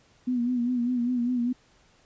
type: tone with vibrato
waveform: sine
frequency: 244.5 Hz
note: B3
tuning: 17 cents flat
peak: -23 dBFS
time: 0.27-1.53 s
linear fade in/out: 10 ms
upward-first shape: sine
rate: 5 Hz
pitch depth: 59 cents each way
effects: pink hiss -61 dBFS RMS until 2.05 s + resampled to 16000 Hz